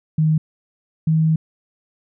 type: tone pair in turn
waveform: sine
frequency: 156.4 / 159.04 Hz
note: D#3 / D#3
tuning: +9 / +38 cents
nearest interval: unison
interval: 29 cents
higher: second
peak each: -13 dBFS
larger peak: neither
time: 0.18-0.38 / 1.07-1.36 s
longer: second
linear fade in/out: 5 ms
effects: none